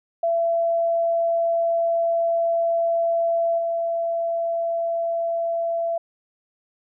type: tone with level steps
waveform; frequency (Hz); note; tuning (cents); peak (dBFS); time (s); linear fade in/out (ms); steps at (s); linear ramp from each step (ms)
sine; 672; E5; +33; -18 / -21; 0.23-5.98; 5; 3.58; 5
effects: none